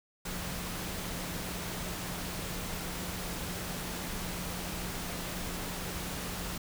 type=tone in noise; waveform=sine; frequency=178.1 Hz; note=F3; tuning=34 cents sharp; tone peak=-43 dBFS; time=0.25-6.58 s; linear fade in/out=5 ms; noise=pink; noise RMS=-38 dBFS; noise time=0.25-6.58 s; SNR=-8 dB; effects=none